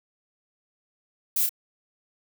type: noise with echo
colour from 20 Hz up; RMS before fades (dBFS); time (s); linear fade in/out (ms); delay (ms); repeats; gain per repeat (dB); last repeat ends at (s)
violet; -24; 1.36-1.46; 5; 33; 1; -4; 1.493
effects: none